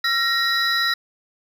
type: tone cluster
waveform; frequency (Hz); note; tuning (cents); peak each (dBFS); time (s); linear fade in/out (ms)
triangle; 1360 / 1874 / 3942 / 5040; F6 / A#6 / B7 / D#8; -46 / +9 / -4 / +21; -23 / -20 / -21 / -28; 0.04-0.94; 5
effects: none